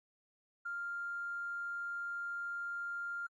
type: tone with tanh clipping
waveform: triangle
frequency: 1396.9 Hz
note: F6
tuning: in tune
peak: -37 dBFS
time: 0.65-3.27 s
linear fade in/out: 10 ms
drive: 2 dB
effects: AAC 32 kbps